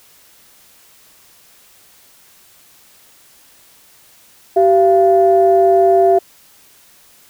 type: tone pair together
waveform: sine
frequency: 385.2 / 685.9 Hz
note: G4 / F5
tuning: -30 / -31 cents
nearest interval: minor seventh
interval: 999 cents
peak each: -10 dBFS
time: 4.56-6.19 s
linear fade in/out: 10 ms
effects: tanh soft clip ceiling 0 dBFS + white hiss -48 dBFS RMS until 7.29 s